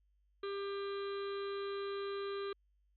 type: harmonic tone with a mistuned harmonic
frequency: 397.7 Hz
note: G4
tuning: 25 cents sharp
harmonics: 1 / 3 / 4 / 5 / 6 / 7 / 8 / 9 / 10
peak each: -38 / -46 / -53 / -60 / -57 / -61 / -56 / -63 / -54 dBFS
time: 0.43-2.53 s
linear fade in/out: 5 ms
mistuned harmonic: 8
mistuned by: +24 cents
effects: added 50 Hz sine -70 dBFS peak until 2.96 s